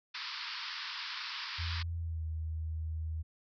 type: band-pass noise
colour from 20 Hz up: white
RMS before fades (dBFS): -41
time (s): 0.14-1.83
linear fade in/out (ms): 10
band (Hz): 920 to 5200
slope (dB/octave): 96
type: tone with pitch glide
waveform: sine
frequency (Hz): 84 to 79.7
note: E2 to D#2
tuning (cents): +33 to +42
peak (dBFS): -34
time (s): 1.58-3.23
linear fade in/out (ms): 20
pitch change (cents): -91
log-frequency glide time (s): 1.98-2.24
effects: none